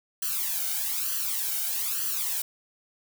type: noise with flanger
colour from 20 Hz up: blue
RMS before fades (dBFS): -29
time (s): 0.22-2.42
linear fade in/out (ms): 5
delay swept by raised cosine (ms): 0.66 to 1.36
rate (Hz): 1.1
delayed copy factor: +0.85
effects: none